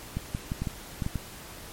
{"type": "clicks", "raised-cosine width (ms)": 5, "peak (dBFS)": -17, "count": 8, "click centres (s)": [0.17, 0.349, 0.519, 0.62, 0.672, 1.022, 1.064, 1.157], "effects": ["pink hiss -44 dBFS RMS until 1.72 s", "MP3 64 kbps"]}